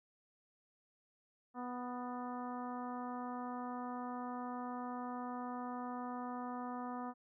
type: harmonic tone with a mistuned harmonic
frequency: 246.9 Hz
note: B3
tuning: in tune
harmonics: 1 / 2 / 3 / 4 / 5 / 6 / 7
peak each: -43 / -51 / -46 / -48 / -49 / -60 / -62 dBFS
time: 1.54-7.14 s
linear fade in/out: 50 ms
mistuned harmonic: 7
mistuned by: +45 cents
effects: none